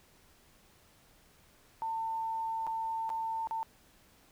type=tone with dropouts; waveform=sine; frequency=898 Hz; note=A5; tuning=35 cents sharp; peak=-32 dBFS; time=1.82-3.63 s; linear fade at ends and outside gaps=0 ms; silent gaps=2.667-2.673 / 3.093-3.101 / 3.472-3.51 s; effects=pink hiss -63 dBFS RMS until 4.31 s